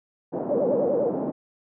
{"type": "band-pass noise", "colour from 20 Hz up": "pink", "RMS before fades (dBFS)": -28, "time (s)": [0.32, 1.32], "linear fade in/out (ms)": 20, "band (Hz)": [200, 700], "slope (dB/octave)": 24}
{"type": "tone with vibrato", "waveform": "sine", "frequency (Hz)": 523, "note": "C5", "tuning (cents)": -1, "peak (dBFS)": -21, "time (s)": [0.5, 1.1], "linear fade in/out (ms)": 5, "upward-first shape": "sine", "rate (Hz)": 10, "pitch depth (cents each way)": 220}
{"effects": []}